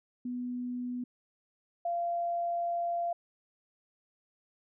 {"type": "tone pair in turn", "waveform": "sine", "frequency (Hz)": [246.9, 689.1], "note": ["B3", "F5"], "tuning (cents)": [0, -23], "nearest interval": "octave + tritone", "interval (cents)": 1777, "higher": "second", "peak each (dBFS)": [-33, -29], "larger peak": "second", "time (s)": [[0.25, 1.04], [1.85, 3.13]], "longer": "second", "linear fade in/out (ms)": 5, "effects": []}